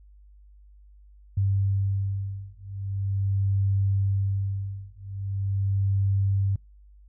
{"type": "beating tone pair", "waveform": "sine", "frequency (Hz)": [98, 98.42], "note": ["G2", "G2"], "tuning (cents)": [0, 7], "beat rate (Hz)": 0.42, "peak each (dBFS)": -26, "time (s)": [1.37, 6.56], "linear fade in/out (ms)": 5, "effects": ["noise-tail reverb RT60 0.2 s tail -26 dB re dry", "added 50 Hz sine -49 dBFS peak until 7.08 s"]}